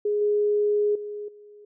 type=tone with level steps; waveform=sine; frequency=415.7 Hz; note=G#4; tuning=2 cents sharp; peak=-21 / -19 / -31 / -45 dBFS; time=0.05-1.65 s; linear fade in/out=5 ms; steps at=0.21 / 0.95 / 1.28 s; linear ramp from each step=5 ms; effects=none